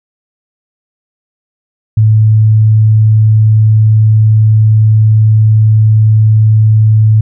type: tone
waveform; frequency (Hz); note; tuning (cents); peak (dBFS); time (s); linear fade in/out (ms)
sine; 108.8; A2; -19; -3; 1.97-7.21; 5
effects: none